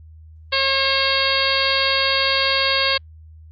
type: harmonic tone with a mistuned harmonic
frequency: 541 Hz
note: C#5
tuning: 42 cents flat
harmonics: 1 / 2 / 3 / 4 / 5 / 6 / 7 / 8 / 9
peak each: -25 / -25 / -25 / -25 / -25 / -25 / -25 / -25 / -25 dBFS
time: 0.52-2.98 s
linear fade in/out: 10 ms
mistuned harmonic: 9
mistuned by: -71 cents
effects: added 79 Hz sine -40 dBFS peak until 3.51 s + Opus 48 kbps